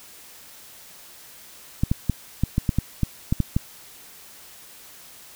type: clicks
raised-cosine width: 5 ms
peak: -7 dBFS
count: 11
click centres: 1.835 / 1.915 / 2.097 / 2.436 / 2.581 / 2.692 / 2.786 / 3.033 / 3.325 / 3.403 / 3.565 s
effects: white hiss -46 dBFS RMS until 5.35 s